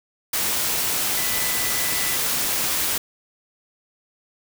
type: tone in noise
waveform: sine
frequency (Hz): 1991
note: B6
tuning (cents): +14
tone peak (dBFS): -32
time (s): 1.17-2.16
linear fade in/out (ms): 5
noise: white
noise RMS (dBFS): -23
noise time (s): 0.33-2.98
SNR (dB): -12
effects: none